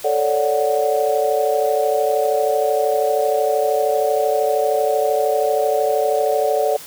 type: chord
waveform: sine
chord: D major seventh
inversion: second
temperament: equal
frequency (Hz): 440 / 554.4 / 587.3 / 740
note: A4 / C#5 / D5 / F#5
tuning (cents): 0 / 0 / 0 / 0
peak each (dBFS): -20 / -22 / -20 / -21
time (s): 0.04-6.77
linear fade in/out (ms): 10
effects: white hiss -37 dBFS RMS until 6.86 s